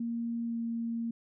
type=tone with pitch glide; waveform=sine; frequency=233.1 to 231.1 Hz; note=A#3 to A#3; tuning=0 to -15 cents; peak=-31 dBFS; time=0-1.11 s; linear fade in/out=5 ms; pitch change=-15 cents; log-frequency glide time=0.45-0.57 s; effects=none